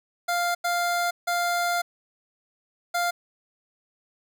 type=tone bursts at uneven times; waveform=25% pulse; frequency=698.5 Hz; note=F5; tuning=in tune; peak=-19 dBFS; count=4; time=0.28-0.55 / 0.64-1.11 / 1.27-1.82 / 2.94-3.11 s; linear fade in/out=10 ms; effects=none